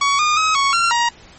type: tone with pitch steps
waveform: sawtooth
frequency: 1124 / 1218 / 1273 / 1111 / 1371 / 945 Hz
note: C#6 / D#6 / D#6 / C#6 / F6 / A#5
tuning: +24 / -37 / +39 / +4 / -32 / +23 cents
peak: -10 dBFS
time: 0.01-1.09 s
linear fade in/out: 5 ms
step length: 180 ms
effects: pink hiss -44 dBFS RMS until 1.38 s + MP3 32 kbps